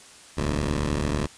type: tone pair together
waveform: 10% pulse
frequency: 41.21 / 73.42 Hz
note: E1 / D2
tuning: 0 / 0 cents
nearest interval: minor seventh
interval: 1000 cents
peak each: -20 / -17 dBFS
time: 0.37-1.27 s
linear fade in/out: 10 ms
effects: white hiss -48 dBFS RMS until 1.37 s + resampled to 22050 Hz